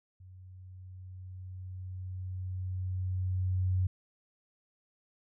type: tone with level ramp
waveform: sine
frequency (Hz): 92.5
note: F#2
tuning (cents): 0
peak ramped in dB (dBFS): -49 to -25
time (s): 0.2-3.87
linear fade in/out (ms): 5
effects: none